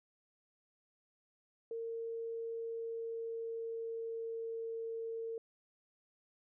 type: tone with pitch glide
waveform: sine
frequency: 457.8 to 454.6 Hz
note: A#4 to A#4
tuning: -31 to -43 cents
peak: -38 dBFS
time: 1.71-5.38 s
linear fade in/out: 2 ms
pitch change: -12 cents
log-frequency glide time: 2.6-4.81 s
effects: none